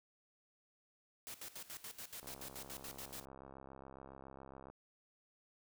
white noise with tremolo, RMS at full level -48 dBFS, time 1.27-3.25 s, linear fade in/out 0 ms, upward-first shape square, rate 7 Hz, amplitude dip 80%
click train, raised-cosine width 1 ms, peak -39 dBFS, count 167, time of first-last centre 2.23-4.7 s, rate 67.2 Hz
effects none

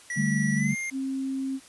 square tone with pitch glide, 1940 to 2116 Hz, B6 to C7, -31 to +19 cents, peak -30 dBFS, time 0.1-0.9 s, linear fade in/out 2 ms, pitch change +150 cents, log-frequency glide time 0.56-0.73 s
sine chord, D suspended fourth, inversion none, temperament equal, 146.83 / 196 / 220 Hz, D3 / G3 / A3, 0 / 0 / 0 cents, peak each -27 dBFS, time 0.16-0.75 s, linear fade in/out 20 ms
sine tone, 267.5 Hz, C4, 38 cents sharp, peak -27 dBFS, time 0.91-1.6 s, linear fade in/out 50 ms
effects white hiss -51 dBFS RMS until 1.68 s + resampled to 24000 Hz

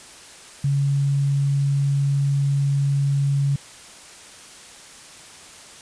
sine tone, 140 Hz, C#3, 18 cents sharp, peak -17 dBFS, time 0.64-3.56 s, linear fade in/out 5 ms, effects white hiss -43 dBFS RMS until 5.81 s + resampled to 22050 Hz

